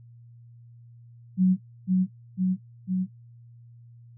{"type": "tone with echo", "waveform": "sine", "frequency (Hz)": 185.3, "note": "F#3", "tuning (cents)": 3, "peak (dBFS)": -16, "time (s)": [1.37, 1.57], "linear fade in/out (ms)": 50, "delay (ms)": 500, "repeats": 3, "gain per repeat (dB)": -2, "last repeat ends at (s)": 3.07, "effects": ["noise-tail reverb RT60 0.1 s tail -19 dB re dry", "added 118 Hz sine -47 dBFS peak until 4.17 s"]}